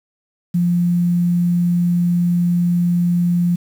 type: tone with quantisation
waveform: sine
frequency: 174.61 Hz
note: F3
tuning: in tune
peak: -13 dBFS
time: 0.54-3.56 s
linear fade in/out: 10 ms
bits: 7
effects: none